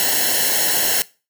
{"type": "noise with comb filter", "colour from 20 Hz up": "white", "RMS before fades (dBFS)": -18, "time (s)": [0, 1.02], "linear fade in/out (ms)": 0, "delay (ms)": 0.83, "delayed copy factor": -0.85, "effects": ["noise-tail reverb RT60 0.3 s tail -20 dB re dry"]}